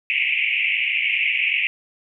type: band-pass noise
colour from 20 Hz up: white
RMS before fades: -21 dBFS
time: 0.1-1.67 s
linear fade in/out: 0 ms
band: 2100 to 2800 Hz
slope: 96 dB/octave
effects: none